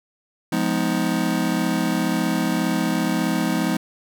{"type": "chord", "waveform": "square", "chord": "F half-diminished seventh", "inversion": "none", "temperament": "just", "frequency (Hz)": [174.61, 209.5, 251.4, 314.3], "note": ["F3", "Ab3", "Cb4", "Eb4"], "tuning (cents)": [0, 15, 31, 18], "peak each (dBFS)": -26, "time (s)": [0.52, 3.77], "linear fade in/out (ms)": 5, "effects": []}